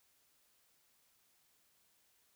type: silence
effects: white hiss -73 dBFS RMS until 2.35 s